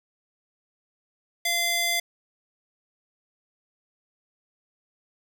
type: tone with high-pass filter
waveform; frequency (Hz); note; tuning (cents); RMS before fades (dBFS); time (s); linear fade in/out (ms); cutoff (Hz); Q
square; 688; F5; -26; -25; 1.45-2; 5; 1900; 0.83
effects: none